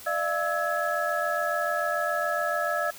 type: tone cluster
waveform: sine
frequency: 599 / 686 / 1306 / 1678 Hz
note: D5 / F5 / E6 / G#6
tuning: +34 / -31 / -17 / +17 cents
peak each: -30 dBFS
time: 0.06-2.91 s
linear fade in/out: 10 ms
effects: white hiss -45 dBFS RMS until 2.98 s